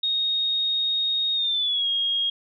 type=tone with pitch glide; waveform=sine; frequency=3729 to 3265 Hz; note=A#7 to G#7; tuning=0 to -30 cents; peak=-21 dBFS; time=0.03-2.3 s; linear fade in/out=5 ms; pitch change=-230 cents; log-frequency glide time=1.34-1.88 s; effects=none